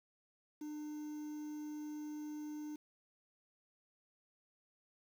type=tone with quantisation; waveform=triangle; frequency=300.8 Hz; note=D4; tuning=42 cents sharp; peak=-40 dBFS; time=0.61-2.76 s; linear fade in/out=5 ms; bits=10; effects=none